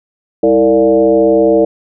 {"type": "tone with frequency modulation", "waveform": "sine", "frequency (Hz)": 453.8, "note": "A#4", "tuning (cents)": -47, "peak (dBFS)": -6, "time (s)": [0.43, 1.65], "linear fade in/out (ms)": 5, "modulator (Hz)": 126, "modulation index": 1.3, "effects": []}